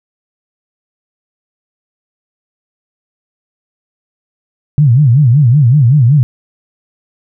sine tone with vibrato, 132.5 Hz, C3, 22 cents sharp, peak -4 dBFS, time 4.78-6.23 s, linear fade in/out 0 ms, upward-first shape sine, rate 5.3 Hz, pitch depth 250 cents each way, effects none

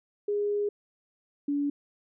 sine tone pair in turn, 411.5 / 286.6 Hz, G#4 / D4, -16 / -42 cents, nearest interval tritone, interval 626 cents, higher first, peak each -25 dBFS, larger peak neither, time 0.28-0.69 / 1.48-1.7 s, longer first, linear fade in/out 5 ms, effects none

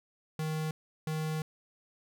square tone bursts at uneven times, 156.4 Hz, D#3, 9 cents sharp, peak -32 dBFS, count 2, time 0.39-0.71 / 1.07-1.42 s, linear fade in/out 2 ms, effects none

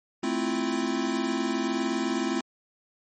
square chord, F major seventh, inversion first, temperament equal, 220 / 261.6 / 329.6 / 349.2 Hz, A3 / C4 / E4 / F4, 0 / 0 / 0 / 0 cents, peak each -33 / -30 / -32 / -33 dBFS, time 0.23-2.41 s, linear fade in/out 5 ms, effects MP3 32 kbps

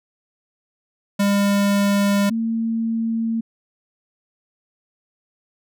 square / sine tone pair in turn, 201.1 / 226.8 Hz, G3 / A#3, +44 / -47 cents, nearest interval major second, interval 209 cents, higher second, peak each -16 / -19 dBFS, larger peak first, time 1.19-2.3 / 2.3-3.41 s, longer neither, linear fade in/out 10 ms, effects none

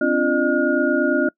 sine tone cluster, 258.3 / 287.1 / 341.5 / 607 / 1434 Hz, C4 / D4 / F4 / D#5 / F6, -22 / -39 / -39 / -43 / +45 cents, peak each -22 dBFS, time 0.01-1.29 s, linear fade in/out 5 ms, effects noise-tail reverb RT60 0.1 s tail -25 dB re dry

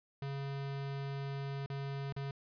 square tone with dropouts, 138.59 Hz, C#3, in tune, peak -38 dBFS, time 0.22-2.31 s, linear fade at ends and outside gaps 2 ms, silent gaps 1.661-1.7 / 2.125-2.164 s, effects resampled to 11025 Hz

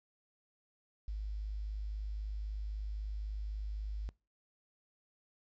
sine tone with quantisation, 51.91 Hz, G#1, in tune, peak -36 dBFS, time 1.08-4.09 s, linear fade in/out 0 ms, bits 11, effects noise-tail reverb RT60 0.3 s tail -24 dB re dry + resampled to 16000 Hz

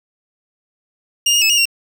25% pulse tone with pitch steps, 2829 / 2847 / 2604 / 2853 / 2752 Hz, F7 / F7 / E7 / F7 / F7, +22 / +33 / -22 / +36 / -26 cents, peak -8 dBFS, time 1.26-1.655 s, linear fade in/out 5 ms, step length 79 ms, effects none

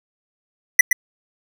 square tone with echo, 1975.5 Hz, B6, in tune, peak -5 dBFS, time 0.79-0.81 s, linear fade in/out 5 ms, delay 120 ms, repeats 1, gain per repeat -8 dB, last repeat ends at 0.93 s, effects none

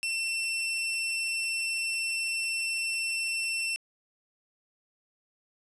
sawtooth tone, 2694 Hz, E7, 37 cents sharp, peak -25 dBFS, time 0.03-3.76 s, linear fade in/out 0 ms, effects resampled to 24000 Hz + 10-bit

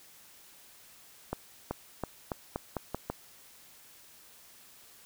accelerating click train, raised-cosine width 1 ms, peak -18 dBFS, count 8, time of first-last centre 1.33-3.1 s, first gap 380 ms, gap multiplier 0.86, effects white hiss -56 dBFS RMS until 5.05 s

